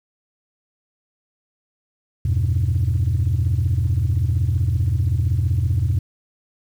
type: chord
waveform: sine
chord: E minor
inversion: none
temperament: equal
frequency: 82.41 / 98 / 123.47 Hz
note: E2 / G2 / B2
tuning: 0 / 0 / 0 cents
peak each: -19 / -19 / -20 dBFS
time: 2.25-5.99 s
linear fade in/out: 5 ms
effects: tanh soft clip ceiling -12 dBFS + 8-bit